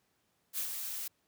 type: noise with ADSR envelope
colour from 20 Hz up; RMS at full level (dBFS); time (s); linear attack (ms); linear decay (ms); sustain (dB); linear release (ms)
blue; -34; 0.53-1.08; 51; 95; -5; 7
effects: pink hiss -75 dBFS RMS until 1.27 s + high-pass 100 Hz 12 dB/octave